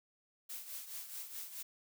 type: noise with tremolo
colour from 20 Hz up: blue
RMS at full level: -43 dBFS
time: 0.49-1.63 s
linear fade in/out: 10 ms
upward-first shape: triangle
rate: 4.7 Hz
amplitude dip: 70%
effects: none